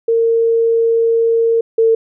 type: tone pair in turn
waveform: sine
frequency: 458.2 / 451.6 Hz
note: A#4 / A4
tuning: -30 / +45 cents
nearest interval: unison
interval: 25 cents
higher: first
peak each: -10 / -8 dBFS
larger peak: second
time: 0.08-1.61 / 1.78-1.95 s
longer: first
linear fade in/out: 5 ms
effects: none